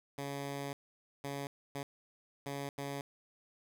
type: tone bursts at uneven times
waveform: 10% pulse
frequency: 140.4 Hz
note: C#3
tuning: 22 cents sharp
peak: -30 dBFS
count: 5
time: 0.18-0.73 / 1.24-1.47 / 1.75-1.83 / 2.46-2.69 / 2.78-3.01 s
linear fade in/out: 2 ms
effects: none